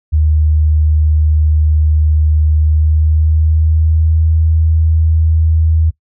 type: tone with pitch glide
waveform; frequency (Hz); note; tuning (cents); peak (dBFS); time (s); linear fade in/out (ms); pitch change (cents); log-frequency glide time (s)
sine; 76.9 to 79.93; D#2 to D#2; -20 to +47; -8; 0.12-5.91; 20; +67; 2.56-4.22
effects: noise-tail reverb RT60 0.1 s tail -19 dB re dry